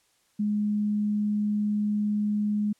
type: tone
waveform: sine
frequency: 208.8 Hz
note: G#3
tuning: 10 cents sharp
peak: -23 dBFS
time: 0.39-2.73 s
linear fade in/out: 10 ms
effects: white hiss -67 dBFS RMS until 2.79 s + low-pass 10000 Hz 12 dB/octave